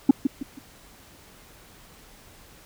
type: tone with echo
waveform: sine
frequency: 273.1 Hz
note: C#4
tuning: 26 cents flat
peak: -6 dBFS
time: 0.09-0.11 s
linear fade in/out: 5 ms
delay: 160 ms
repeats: 3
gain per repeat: -10 dB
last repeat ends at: 0.59 s
effects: tanh soft clip ceiling -8 dBFS + pink hiss -51 dBFS RMS until 2.65 s